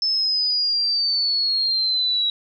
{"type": "exponential sweep", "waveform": "sine", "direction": "down", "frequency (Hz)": [5274, 3865], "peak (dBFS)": -18, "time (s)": [0.02, 2.3], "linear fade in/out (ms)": 2, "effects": []}